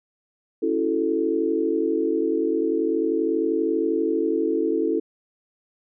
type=chord; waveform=sine; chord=F# minor seventh; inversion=second; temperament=equal; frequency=277.2 / 329.6 / 370 / 440 Hz; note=C#4 / E4 / F#4 / A4; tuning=0 / 0 / 0 / 0 cents; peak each=-28 / -23 / -29 / -24 dBFS; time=0.62-5 s; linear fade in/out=10 ms; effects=none